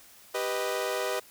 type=chord; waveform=sawtooth; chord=G augmented; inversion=none; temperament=equal; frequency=392 / 493.9 / 622.3 Hz; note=G4 / B4 / D#5; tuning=0 / 0 / 0 cents; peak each=-30 / -28 / -29 dBFS; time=0.34-1.2 s; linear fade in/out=10 ms; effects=white hiss -54 dBFS RMS until 1.3 s